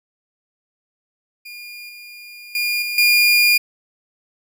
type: tone with level steps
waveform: 30% pulse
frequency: 2421 Hz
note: D#7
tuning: 48 cents flat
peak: -31 / -34 / -16 / -20 / -9 dBFS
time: 1.45-3.58 s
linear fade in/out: 10 ms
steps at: 1.89 / 2.55 / 2.82 / 2.98 s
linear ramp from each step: 2 ms
effects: none